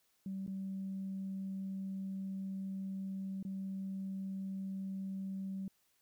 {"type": "tone with dropouts", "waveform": "sine", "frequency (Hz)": 192.5, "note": "G3", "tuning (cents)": -31, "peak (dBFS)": -37, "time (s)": [0.26, 5.68], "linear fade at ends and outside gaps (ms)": 2, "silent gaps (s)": [[0.465, 0.477], [3.428, 3.45]], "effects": ["tanh soft clip ceiling -33 dBFS", "white hiss -75 dBFS RMS until 6.01 s"]}